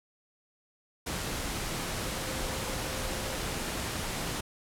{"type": "tone in noise", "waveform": "sine", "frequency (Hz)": 523.3, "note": "C5", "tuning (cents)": 0, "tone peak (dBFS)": -43, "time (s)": [2.05, 3.36], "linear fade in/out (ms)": 10, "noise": "pink", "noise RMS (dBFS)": -34, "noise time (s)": [1.06, 4.41], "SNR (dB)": -12, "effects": ["low-pass 12000 Hz 12 dB/octave"]}